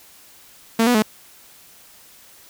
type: tone with pitch steps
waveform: sawtooth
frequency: 226.8 / 244.8 / 215.2 Hz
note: A#3 / B3 / A3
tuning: -47 / -15 / -38 cents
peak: -10 dBFS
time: 0.79-1.024 s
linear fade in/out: 5 ms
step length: 78 ms
effects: white hiss -48 dBFS RMS until 2.49 s